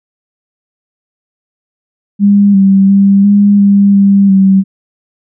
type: tone with pitch steps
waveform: sine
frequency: 202 / 194.4 / 197.7 / 203.1 / 200.2 / 198.3 / 192.8 Hz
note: G#3 / G3 / G3 / G#3 / G3 / G3 / G3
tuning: -48 / -14 / +15 / -38 / +37 / +20 / -28 cents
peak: -3 dBFS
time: 2.19-4.64 s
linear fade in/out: 50 ms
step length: 350 ms
effects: none